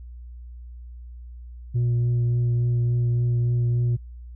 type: tone with vibrato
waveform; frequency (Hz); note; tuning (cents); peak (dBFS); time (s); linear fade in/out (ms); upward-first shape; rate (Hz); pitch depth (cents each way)
sine; 120; B2; -49; -16; 1.74-3.97; 20; triangle; 3.5; 13
effects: tanh soft clip ceiling -18 dBFS + added 60 Hz sine -37 dBFS peak until 4.35 s